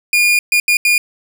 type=tone bursts at uneven times; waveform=40% pulse; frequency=2427 Hz; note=D#7; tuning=44 cents flat; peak=-9 dBFS; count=4; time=0.13-0.39 / 0.52-0.6 / 0.68-0.77 / 0.85-0.98 s; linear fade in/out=2 ms; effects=none